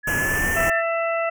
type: tone with pitch glide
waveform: sine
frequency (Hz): 1697 to 1786.5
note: G#6 to A6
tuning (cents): +37 to +26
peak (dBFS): -21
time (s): 0.03-0.83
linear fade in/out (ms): 50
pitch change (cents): +89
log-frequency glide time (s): 0.15-0.47
type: band-stop noise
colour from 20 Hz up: pink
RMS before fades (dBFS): -26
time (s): 0.07-0.7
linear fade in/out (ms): 5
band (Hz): 3000 to 5600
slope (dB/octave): 96
type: harmonic tone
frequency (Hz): 666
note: E5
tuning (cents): +18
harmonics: 1 / 2 / 3 / 4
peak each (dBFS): -22 / -27 / -30 / -31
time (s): 0.56-1.3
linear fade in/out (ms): 10
effects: none